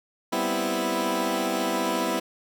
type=chord; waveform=15% pulse; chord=C major seventh; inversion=second; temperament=equal; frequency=196 / 246.9 / 261.6 / 329.6 Hz; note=G3 / B3 / C4 / E4; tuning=0 / 0 / 0 / 0 cents; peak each=-25 / -23 / -27 / -21 dBFS; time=0.32-2.2 s; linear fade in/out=10 ms; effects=none